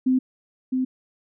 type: tone with echo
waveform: sine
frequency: 257.8 Hz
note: C4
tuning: 26 cents flat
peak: -16 dBFS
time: 0.06-0.19 s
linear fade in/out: 10 ms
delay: 660 ms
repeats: 1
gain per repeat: -4 dB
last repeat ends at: 0.85 s
effects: none